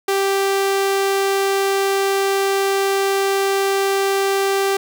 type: tone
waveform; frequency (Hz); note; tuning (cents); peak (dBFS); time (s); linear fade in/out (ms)
sawtooth; 392; G4; 0; -12; 0.08-4.77; 5
effects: none